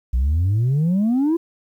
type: exponential sweep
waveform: sine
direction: up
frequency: 58.27 to 344.8 Hz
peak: -13 dBFS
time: 0.13-1.37 s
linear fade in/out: 10 ms
effects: tanh soft clip ceiling -14 dBFS + 9-bit